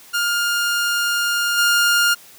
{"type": "tone with level steps", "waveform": "sawtooth", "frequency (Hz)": 1410, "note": "F6", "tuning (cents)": 16, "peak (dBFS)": [-14, -10], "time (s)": [0.13, 2.15], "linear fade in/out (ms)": 20, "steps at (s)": 1.57, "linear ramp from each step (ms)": 20, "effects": ["white hiss -45 dBFS RMS until 2.38 s", "high-pass 100 Hz 12 dB/octave"]}